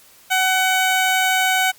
15% pulse tone, 751 Hz, F#5, 26 cents sharp, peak -9 dBFS, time 0.3-1.72 s, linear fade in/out 20 ms, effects white hiss -49 dBFS RMS until 1.78 s + Opus 48 kbps

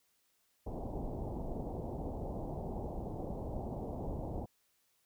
pink low-pass noise, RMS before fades -40 dBFS, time 0.66-4.46 s, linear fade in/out 10 ms, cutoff 850 Hz, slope 48 dB/octave, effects white hiss -75 dBFS RMS until 5.05 s

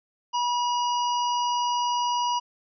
harmonic tone with a mistuned harmonic, 970 Hz, B5, 31 cents flat, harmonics 1 / 3 / 5 / 6, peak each -23 / -33 / -37 / -39 dBFS, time 0.33-2.4 s, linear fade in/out 20 ms, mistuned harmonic 3, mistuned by -16 cents, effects none

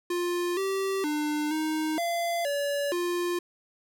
square tone with pitch steps, 351.4 / 387.5 / 299.8 / 311.9 / 684 / 571 / 351 Hz, F4 / G4 / D4 / D#4 / F5 / D5 / F4, +11 / -20 / +36 / +4 / -36 / -49 / +9 cents, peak -27 dBFS, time 0.1-3.39 s, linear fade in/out 5 ms, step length 470 ms, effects none

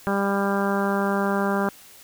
harmonic tone, 198.6 Hz, G3, 23 cents sharp, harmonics 1 / 2 / 3 / 4 / 5 / 6 / 7 / 8, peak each -24 / -27 / -29 / -30 / -31 / -32 / -32 / -33 dBFS, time 0.07-1.69 s, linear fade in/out 0 ms, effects white hiss -48 dBFS RMS until 2.03 s

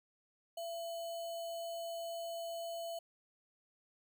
sine tone with sample-and-hold, 673 Hz, E5, 36 cents sharp, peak -39 dBFS, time 0.57-2.99 s, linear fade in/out 5 ms, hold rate 3675 Hz, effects none

